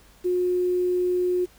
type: tone with quantisation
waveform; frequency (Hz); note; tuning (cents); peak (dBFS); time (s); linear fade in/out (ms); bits
sine; 360; F#4; -47; -20; 0.24-1.46; 20; 8
effects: added 50 Hz sine -54 dBFS peak until 1.58 s + pink hiss -55 dBFS RMS until 1.58 s